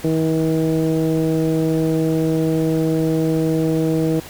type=tone with low-pass filter; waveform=15% pulse; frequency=160 Hz; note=D#3; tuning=49 cents sharp; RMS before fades=-18 dBFS; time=0.04-4.2 s; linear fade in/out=5 ms; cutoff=430 Hz; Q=1.5; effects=pink hiss -37 dBFS RMS until 4.29 s